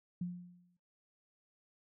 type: tone with exponential decay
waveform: sine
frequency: 177.2 Hz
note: F3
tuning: 25 cents sharp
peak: -33 dBFS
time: 0.21-0.77 s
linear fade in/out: 5 ms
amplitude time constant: 120 ms
effects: noise-tail reverb RT60 0.4 s tail -24 dB re dry